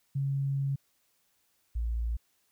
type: tone pair in turn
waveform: sine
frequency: 138 / 57.36 Hz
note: C#3 / A#1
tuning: -7 / -27 cents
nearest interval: octave + minor third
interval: 1520 cents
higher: first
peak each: -27 / -28 dBFS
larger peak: first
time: 0.15-0.76 / 1.75-2.17 s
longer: first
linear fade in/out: 10 ms
effects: white hiss -72 dBFS RMS until 2.51 s